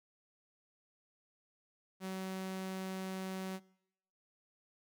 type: tone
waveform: sawtooth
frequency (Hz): 188.9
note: F#3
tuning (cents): +36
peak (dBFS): -35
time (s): 2-3.6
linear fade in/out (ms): 50
effects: noise-tail reverb RT60 0.8 s tail -23 dB re dry